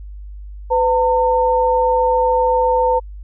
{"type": "tone pair together", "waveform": "sine", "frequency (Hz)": [504, 906.9], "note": ["B4", "A#5"], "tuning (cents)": [35, -48], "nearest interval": "minor seventh", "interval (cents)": 1017, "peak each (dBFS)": -15, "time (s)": [0.7, 3], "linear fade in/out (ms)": 20, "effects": ["added 50 Hz sine -30 dBFS peak until 3.23 s"]}